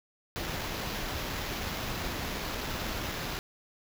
pink noise with sample-and-hold, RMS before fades -35 dBFS, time 0.36-3.39 s, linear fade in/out 0 ms, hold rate 8820 Hz, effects none

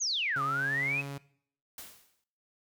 sine exponential two-way sweep, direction down then up, 6880 to 1174.7 to 2610 Hz, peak -28 dBFS, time 0-1.02 s, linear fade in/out 20 ms, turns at 0.42 s
sawtooth tone with pitch glide, 138.3 to 139.99 Hz, C#3 to C#3, -4 to +17 cents, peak -33 dBFS, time 0.36-1.18 s, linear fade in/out 5 ms, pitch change +21 cents, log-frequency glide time 0.8-0.99 s
white noise with exponential decay, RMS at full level -42 dBFS, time 1.78-2.24 s, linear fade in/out 2 ms, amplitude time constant 100 ms
effects noise-tail reverb RT60 0.6 s tail -19 dB re dry

